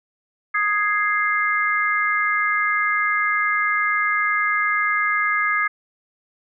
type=chord; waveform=sine; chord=Ab major; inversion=second; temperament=equal; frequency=1244.5 / 1661.2 / 2093 Hz; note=Eb6 / Ab6 / C7; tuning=0 / 0 / 0 cents; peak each=-22 dBFS; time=0.54-5.68 s; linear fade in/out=10 ms; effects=none